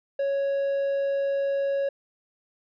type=tone; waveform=triangle; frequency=554.4 Hz; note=C#5; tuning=in tune; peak=-21 dBFS; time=0.19-1.89 s; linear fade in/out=5 ms; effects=resampled to 11025 Hz